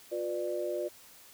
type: chord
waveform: sine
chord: B diminished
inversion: second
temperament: just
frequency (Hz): 355.6 / 493.9 / 592.7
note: F4 / B4 / D5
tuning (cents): +31 / 0 / +16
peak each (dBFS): -35 / -38 / -34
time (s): 0.11-0.89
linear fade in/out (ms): 20
effects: white hiss -55 dBFS RMS until 1.33 s